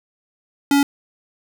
square tone, 282 Hz, C#4, 30 cents sharp, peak -13 dBFS, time 0.71-0.83 s, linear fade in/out 2 ms, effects none

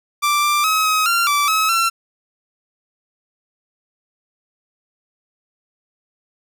sawtooth tone with pitch steps, 1175 / 1182 / 1277 / 1268 / 1380 / 1162 / 1284 / 1352 Hz, D6 / D6 / D#6 / D#6 / F6 / D6 / E6 / E6, +1 / +11 / +45 / +32 / -21 / -19 / -46 / +43 cents, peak -11 dBFS, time 0.22-1.9 s, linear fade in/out 20 ms, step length 210 ms, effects none

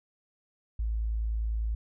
sine tone, 55 Hz, A1, in tune, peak -27 dBFS, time 0.79-1.75 s, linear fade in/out 5 ms, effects none

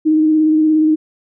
sine tone with vibrato, 311.1 Hz, D#4, in tune, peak -9 dBFS, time 0.05-0.96 s, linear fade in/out 20 ms, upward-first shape square, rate 17 Hz, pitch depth 17 cents each way, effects none

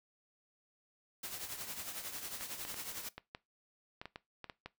white noise with tremolo, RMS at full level -41 dBFS, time 1.23-3.09 s, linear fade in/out 5 ms, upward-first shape triangle, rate 11 Hz, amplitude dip 65%
clicks, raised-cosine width 0.3 ms, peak -28 dBFS, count 11, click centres 2.41 / 2.651 / 2.743 / 3.18 / 3.349 / 4.015 / 4.056 / 4.159 / 4.443 / 4.498 / 4.66 s
effects noise-tail reverb RT60 0.2 s tail -19 dB re dry

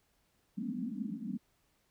pink band-pass noise, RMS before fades -38 dBFS, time 0.57-1.38 s, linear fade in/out 20 ms, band 180 to 280 Hz, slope 96 dB/octave, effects pink hiss -74 dBFS RMS until 1.9 s

